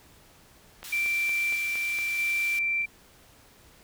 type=click train; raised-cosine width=0.3 ms; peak=-24 dBFS; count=6; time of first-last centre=0.83-1.987 s; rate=4.32 Hz
type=high-pass noise; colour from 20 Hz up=pink; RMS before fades=-41 dBFS; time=0.84-2.59 s; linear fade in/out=2 ms; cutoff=2300 Hz; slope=12 dB/octave
type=tone with tremolo; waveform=sine; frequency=2349 Hz; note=D7; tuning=in tune; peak=-24 dBFS; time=0.92-2.86 s; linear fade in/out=10 ms; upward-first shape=square; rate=0.79 Hz; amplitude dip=25%
effects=pink hiss -56 dBFS RMS until 3.83 s